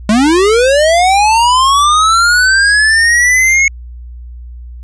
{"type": "linear sweep", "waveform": "square", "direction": "up", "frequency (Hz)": [201.9, 2193], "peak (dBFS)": -7, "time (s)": [0.09, 3.68], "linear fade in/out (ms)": 2, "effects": ["added 60 Hz sine -26 dBFS peak until 4.83 s", "resampled to 22050 Hz"]}